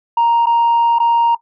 sine tone with dropouts, 934 Hz, A#5, 3 cents sharp, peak -8 dBFS, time 0.17-1.35 s, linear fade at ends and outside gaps 5 ms, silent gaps 0.458-0.468 / 0.986-1 s, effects noise-tail reverb RT60 0.1 s tail -17 dB re dry + tanh soft clip ceiling -8 dBFS

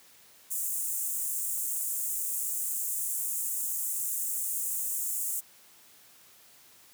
pink high-pass noise, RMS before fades -32 dBFS, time 0.5-5.41 s, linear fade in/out 20 ms, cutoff 7200 Hz, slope 48 dB/octave, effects white hiss -57 dBFS RMS until 6.93 s + high-pass 80 Hz 12 dB/octave

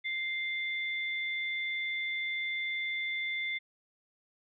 sine tone pair together, 2093 / 3527 Hz, C7 / A7, 0 / +3 cents, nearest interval major sixth, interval 903 cents, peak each -32 / -40 dBFS, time 0.04-3.59 s, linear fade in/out 20 ms, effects none

